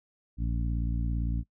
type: harmonic tone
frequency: 57.7 Hz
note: A#1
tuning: 17 cents flat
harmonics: 1 / 2 / 3 / 4 / 5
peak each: -28 / -34 / -38 / -40 / -42 dBFS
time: 0.37-1.44 s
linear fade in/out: 50 ms
effects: noise-tail reverb RT60 0.1 s tail -22 dB re dry